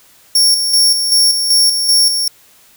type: tone with tremolo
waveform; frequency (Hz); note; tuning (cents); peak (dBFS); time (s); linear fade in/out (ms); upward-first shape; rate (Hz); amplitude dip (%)
sawtooth; 5490; F8; -31; -5; 0.35-2.28; 5; square; 2.6; 50
effects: white hiss -47 dBFS RMS until 2.76 s